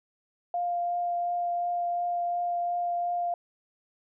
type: tone with vibrato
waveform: sine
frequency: 700 Hz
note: F5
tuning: 4 cents sharp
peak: -26 dBFS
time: 0.54-3.34 s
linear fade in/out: 2 ms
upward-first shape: triangle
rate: 2.8 Hz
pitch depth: 10 cents each way
effects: none